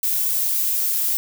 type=noise; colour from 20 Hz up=violet; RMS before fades=-21 dBFS; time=0.03-1.17 s; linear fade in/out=0 ms; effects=none